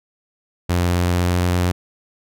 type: tone with pitch glide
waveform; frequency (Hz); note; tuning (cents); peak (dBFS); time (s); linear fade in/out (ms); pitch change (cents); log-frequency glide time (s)
sawtooth; 88 to 89.13; F2 to F2; +14 to +36; -12; 0.69-1.72; 10; +22; 0.84-1.56
effects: none